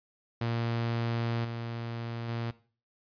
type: tone with level steps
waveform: sawtooth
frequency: 116.54 Hz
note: A#2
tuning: in tune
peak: -25 / -31 / -28 dBFS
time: 0.41-2.51 s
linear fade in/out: 5 ms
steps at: 1.44 / 2.28 s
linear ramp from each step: 10 ms
effects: noise-tail reverb RT60 0.4 s tail -17 dB re dry + resampled to 11025 Hz